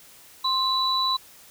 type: tone pair together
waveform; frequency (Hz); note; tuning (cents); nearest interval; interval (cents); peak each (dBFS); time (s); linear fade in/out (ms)
sine; 1046.5 / 3951; C6 / B7; 0 / 0; octave + major seventh; 2300; -24 / -23; 0.44-1.17; 10
effects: white hiss -50 dBFS RMS until 1.5 s